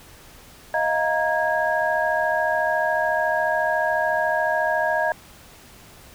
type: tone cluster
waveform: sine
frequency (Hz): 630 / 704 / 934 / 1643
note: D#5 / F5 / A#5 / G#6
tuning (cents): +21 / +14 / +3 / -19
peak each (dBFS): -23 / -26 / -26 / -24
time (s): 0.74-5.12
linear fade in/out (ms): 2
effects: pink hiss -47 dBFS RMS until 6.14 s